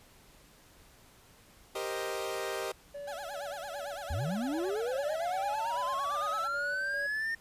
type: chord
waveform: sawtooth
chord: C minor seventh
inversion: second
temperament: equal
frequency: 392 / 466.2 / 523.3 / 622.3 Hz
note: G4 / Bb4 / C5 / Eb5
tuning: 0 / 0 / 0 / 0 cents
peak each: -34 / -36 / -37 / -35 dBFS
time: 1.75-2.72 s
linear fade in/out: 5 ms
type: tone with tremolo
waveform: triangle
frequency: 573 Hz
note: D5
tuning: 43 cents flat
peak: -37 dBFS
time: 2.94-7.07 s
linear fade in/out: 10 ms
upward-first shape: square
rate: 2.5 Hz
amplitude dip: 45%
type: tone with vibrato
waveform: 30% pulse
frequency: 740 Hz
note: F#5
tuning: in tune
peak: -37 dBFS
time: 3.07-6.48 s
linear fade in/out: 10 ms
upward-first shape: sine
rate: 8.9 Hz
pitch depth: 240 cents each way
type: linear sweep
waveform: triangle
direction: up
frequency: 65.1 to 1836 Hz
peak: -29 dBFS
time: 4.1-7.35 s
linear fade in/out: 5 ms
effects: pink hiss -59 dBFS RMS until 7.4 s + resampled to 32000 Hz